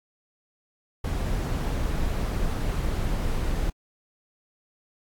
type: noise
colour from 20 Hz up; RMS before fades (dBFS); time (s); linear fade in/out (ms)
brown; -26; 1.04-3.7; 5
effects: AAC 64 kbps